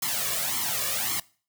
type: noise with flanger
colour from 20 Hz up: white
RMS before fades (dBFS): -28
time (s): 0.02-1.2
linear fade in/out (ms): 5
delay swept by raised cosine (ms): 0.93 to 1.77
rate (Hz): 1.8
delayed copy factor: +0.85
effects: noise-tail reverb RT60 0.4 s tail -22 dB re dry + high-pass 100 Hz 12 dB/octave